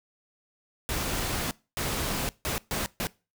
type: noise bursts at uneven times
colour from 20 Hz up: pink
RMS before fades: -30 dBFS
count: 5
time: 0.89-1.51 / 1.77-2.29 / 2.45-2.58 / 2.71-2.86 / 3-3.07 s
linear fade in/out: 0 ms
effects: noise-tail reverb RT60 0.3 s tail -22 dB re dry